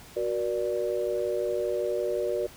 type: chord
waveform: sine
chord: Gb augmented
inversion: none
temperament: equal with one note detuned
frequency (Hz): 370 / 475.4 / 587.3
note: Gb4 / Bb4 / D5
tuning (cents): 0 / +34 / 0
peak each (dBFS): -30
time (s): 0.16-2.47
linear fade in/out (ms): 10
effects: pink hiss -49 dBFS RMS until 2.56 s